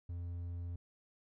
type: tone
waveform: triangle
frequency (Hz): 86.8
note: F2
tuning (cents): -10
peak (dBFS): -37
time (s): 0.09-0.76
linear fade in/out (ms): 5
effects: none